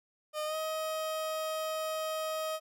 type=tone with pitch glide; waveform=30% pulse; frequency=610 to 630.1 Hz; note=D#5 to D#5; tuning=-34 to +22 cents; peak=-30 dBFS; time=0.33-2.6 s; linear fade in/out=50 ms; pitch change=+56 cents; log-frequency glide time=0.45-0.56 s; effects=none